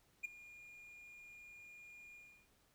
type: tone with ADSR envelope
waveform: triangle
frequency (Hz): 2422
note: D#7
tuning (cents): -47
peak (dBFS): -34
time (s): 0.23-2.48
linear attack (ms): 19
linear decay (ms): 11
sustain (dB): -19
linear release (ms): 330
effects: pink hiss -73 dBFS RMS until 2.74 s